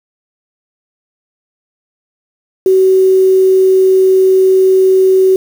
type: tone with quantisation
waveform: sine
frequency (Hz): 378.1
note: F#4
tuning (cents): +38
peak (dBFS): -5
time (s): 2.66-5.36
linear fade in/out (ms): 2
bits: 5
effects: none